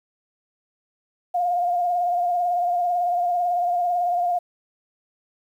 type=tone with vibrato; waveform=sine; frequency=706 Hz; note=F5; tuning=19 cents sharp; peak=-19 dBFS; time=1.34-4.39 s; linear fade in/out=10 ms; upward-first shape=sine; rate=18 Hz; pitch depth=40 cents each way; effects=9-bit